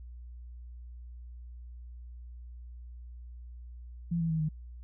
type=tone with pitch steps; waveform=sine; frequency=169.9 / 164.87 / 159.99 / 155.26 Hz; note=F3 / E3 / D#3 / D#3; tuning=-47 / +1 / +49 / -3 cents; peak=-27 dBFS; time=4.11-4.49 s; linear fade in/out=10 ms; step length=95 ms; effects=added 60 Hz sine -43 dBFS peak until 4.83 s